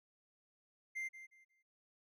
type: tone with echo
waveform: triangle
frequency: 2093 Hz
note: C7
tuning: in tune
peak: -37 dBFS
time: 0.95-1.09 s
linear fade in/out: 20 ms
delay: 180 ms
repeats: 3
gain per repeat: -12 dB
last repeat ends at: 1.63 s
effects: none